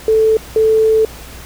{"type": "tone bursts at uneven times", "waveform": "sine", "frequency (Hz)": 440, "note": "A4", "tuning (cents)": 0, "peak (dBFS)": -8, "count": 2, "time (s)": [[0.08, 0.37], [0.56, 1.05]], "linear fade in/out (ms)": 2, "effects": ["added 60 Hz sine -36 dBFS peak until 1.45 s", "pink hiss -35 dBFS RMS until 1.45 s"]}